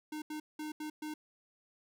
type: tone bursts at uneven times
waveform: square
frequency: 305.5 Hz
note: D#4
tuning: 32 cents flat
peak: -39 dBFS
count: 5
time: 0.12-0.22 / 0.3-0.4 / 0.59-0.72 / 0.8-0.9 / 1.02-1.14 s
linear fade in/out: 5 ms
effects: none